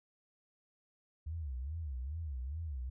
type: tone with vibrato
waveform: sine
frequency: 72 Hz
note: D2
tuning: 34 cents flat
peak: -37 dBFS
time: 1.26-2.9 s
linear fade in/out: 10 ms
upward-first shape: sine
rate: 2.4 Hz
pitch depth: 260 cents each way
effects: none